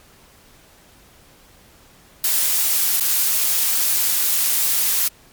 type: noise with dropouts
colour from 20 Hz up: blue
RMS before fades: -18 dBFS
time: 2.24-5.08 s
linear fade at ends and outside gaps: 2 ms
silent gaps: 2.999-3.007 s
effects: pink hiss -50 dBFS RMS until 5.32 s + MP3 96 kbps